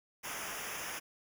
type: noise with comb filter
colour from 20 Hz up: pink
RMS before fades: -41 dBFS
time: 0.23-1 s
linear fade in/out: 20 ms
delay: 0.24 ms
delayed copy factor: -0.9
effects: none